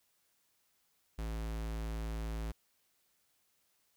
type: tone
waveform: square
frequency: 55 Hz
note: A1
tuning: in tune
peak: -37 dBFS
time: 1.18-2.52 s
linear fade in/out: 10 ms
effects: white hiss -75 dBFS RMS until 3.96 s